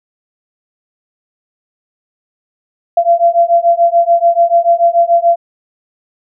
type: beating tone pair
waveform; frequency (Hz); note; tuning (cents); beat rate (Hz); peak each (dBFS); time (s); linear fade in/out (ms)
sine; 680 / 686.9; F5 / F5; -46 / -29; 6.9; -10; 2.97-5.36; 5
effects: none